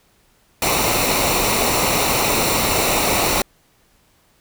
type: noise with comb filter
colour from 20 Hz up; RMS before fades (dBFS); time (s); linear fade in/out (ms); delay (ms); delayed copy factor
pink; -18; 0.62-3.42; 2; 0.61; -0.6
effects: pink hiss -58 dBFS RMS until 4.4 s